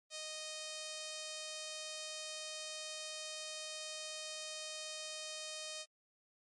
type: tone with notch filter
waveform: 5% pulse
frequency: 621 Hz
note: D#5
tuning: 3 cents flat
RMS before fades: -45 dBFS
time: 0.1-5.86 s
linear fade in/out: 50 ms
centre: 1500 Hz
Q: 1.2
effects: MP3 48 kbps